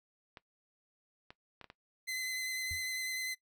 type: clicks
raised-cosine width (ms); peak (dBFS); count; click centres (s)
0.3; -32; 5; 0.372 / 1.305 / 1.613 / 1.643 / 1.701
type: tone with vibrato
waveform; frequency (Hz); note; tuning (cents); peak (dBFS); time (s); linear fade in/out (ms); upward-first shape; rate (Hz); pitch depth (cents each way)
sawtooth; 2042; C7; -43; -32; 2.07-3.35; 20; sine; 10; 17
type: tone with exponential decay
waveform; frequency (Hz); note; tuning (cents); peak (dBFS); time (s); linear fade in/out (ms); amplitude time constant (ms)
sine; 85.8; F2; -30; -38; 2.71-2.86; 0; 32
effects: noise-tail reverb RT60 0.1 s tail -18 dB re dry